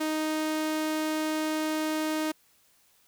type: tone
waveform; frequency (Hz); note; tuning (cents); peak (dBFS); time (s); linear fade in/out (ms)
sawtooth; 311.1; D#4; 0; -23; 0-2.32; 10
effects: white hiss -64 dBFS RMS until 3.07 s